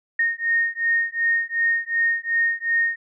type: beating tone pair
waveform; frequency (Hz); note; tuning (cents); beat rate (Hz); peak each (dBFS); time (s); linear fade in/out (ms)
sine; 1847 / 1849.7; A#6 / A#6; -16 / -14; 2.7; -22; 0.19-2.96; 5
effects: none